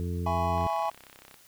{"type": "harmonic tone", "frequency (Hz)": 87.31, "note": "F2", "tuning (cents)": 0, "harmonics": [1, 2, 3, 4, 5], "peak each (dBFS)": [-30, -35, -41, -42, -41], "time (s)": [0, 0.67], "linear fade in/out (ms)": 0}
{"type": "chord", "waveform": "triangle", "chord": "C# minor seventh", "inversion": "first", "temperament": "just", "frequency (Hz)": [665.2, 831.5, 997.9, 1108.7], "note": ["E5", "G#5", "B5", "C#6"], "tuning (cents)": [16, 2, 18, 0], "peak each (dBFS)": [-30, -28, -32, -32], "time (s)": [0.26, 0.9], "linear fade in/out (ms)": 5}
{"type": "click train", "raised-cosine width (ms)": 0.3, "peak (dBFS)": -32, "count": 26, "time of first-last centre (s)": [0.58, 1.342], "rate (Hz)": 32.8}
{"effects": ["white hiss -57 dBFS RMS until 1.47 s"]}